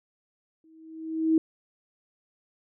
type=tone with exponential growth; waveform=sine; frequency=320.4 Hz; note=E4; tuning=49 cents flat; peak=-16 dBFS; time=0.64-1.38 s; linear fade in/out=2 ms; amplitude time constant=160 ms; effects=none